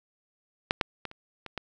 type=clicks; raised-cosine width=0.3 ms; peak=-7 / -7 / -19 / -29 / -23 / -17 dBFS; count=6; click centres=0.709 / 0.812 / 1.053 / 1.114 / 1.463 / 1.577 s; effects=none